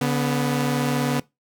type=tone pair together; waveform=sawtooth; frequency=143.12 / 246.9 Hz; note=D3 / B3; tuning=-44 / 0 cents; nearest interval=major sixth; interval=944 cents; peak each=-19 / -19 dBFS; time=0.01-1.2 s; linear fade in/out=5 ms; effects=noise-tail reverb RT60 0.2 s tail -21 dB re dry